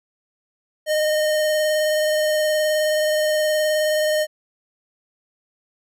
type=tone with vibrato; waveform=square; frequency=614 Hz; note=D#5; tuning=23 cents flat; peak=-18 dBFS; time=0.86-4.27 s; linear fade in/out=50 ms; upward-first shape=sine; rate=19 Hz; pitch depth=15 cents each way; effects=none